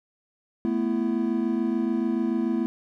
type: chord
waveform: triangle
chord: A suspended second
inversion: none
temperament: equal with one note detuned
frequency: 220 / 246.9 / 333.8 Hz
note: A3 / B3 / E4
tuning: 0 / 0 / +22 cents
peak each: -25 dBFS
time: 0.65-2.66 s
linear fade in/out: 0 ms
effects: none